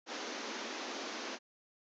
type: band-pass noise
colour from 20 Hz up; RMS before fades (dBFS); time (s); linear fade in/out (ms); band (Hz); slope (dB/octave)
pink; -42; 0.06-1.39; 50; 220 to 6600; 96
effects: none